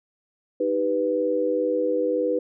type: chord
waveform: sine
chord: Eb augmented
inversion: none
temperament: equal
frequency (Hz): 311.1 / 392 / 493.9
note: Eb4 / G4 / B4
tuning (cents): 0 / 0 / 0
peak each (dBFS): -27 / -28 / -22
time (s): 0.6-2.39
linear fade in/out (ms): 5
effects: none